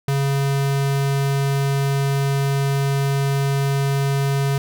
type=tone; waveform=square; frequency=138.59 Hz; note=C#3; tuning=in tune; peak=-18 dBFS; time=0.08-4.58 s; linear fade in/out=2 ms; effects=none